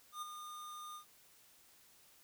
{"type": "tone with ADSR envelope", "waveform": "square", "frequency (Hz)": 1216, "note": "D#6", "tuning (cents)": -40, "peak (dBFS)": -40, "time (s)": [0.12, 1.05], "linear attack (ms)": 100, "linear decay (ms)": 14, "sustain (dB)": -7, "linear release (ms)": 96, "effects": ["white hiss -65 dBFS RMS until 2.23 s"]}